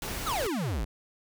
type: noise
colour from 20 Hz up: pink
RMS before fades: -35 dBFS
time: 0.02-0.47 s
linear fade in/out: 2 ms
type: exponential sweep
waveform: square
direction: down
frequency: 1411 to 44.22 Hz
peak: -29 dBFS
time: 0.26-0.85 s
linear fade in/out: 10 ms
effects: none